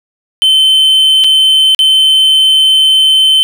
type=tone with dropouts; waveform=triangle; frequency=3076 Hz; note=G7; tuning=33 cents flat; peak=-3 dBFS; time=0.42-3.43 s; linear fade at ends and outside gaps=0 ms; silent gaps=1.239-1.243 / 1.748-1.791 s; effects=none